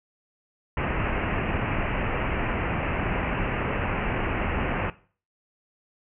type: low-pass noise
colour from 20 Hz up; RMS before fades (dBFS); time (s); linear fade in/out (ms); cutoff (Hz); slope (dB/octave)
pink; -27; 0.77-4.9; 2; 2800; 96
effects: noise-tail reverb RT60 0.4 s tail -17 dB re dry